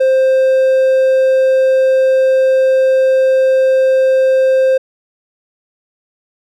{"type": "tone", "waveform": "triangle", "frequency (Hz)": 525, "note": "C5", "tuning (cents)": 6, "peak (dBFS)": -6, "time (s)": [0, 4.78], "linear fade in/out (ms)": 10, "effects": []}